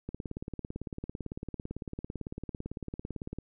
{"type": "click train", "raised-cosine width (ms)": 3, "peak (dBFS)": -24, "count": 60, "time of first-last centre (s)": [0.09, 3.386], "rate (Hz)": 17.9, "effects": []}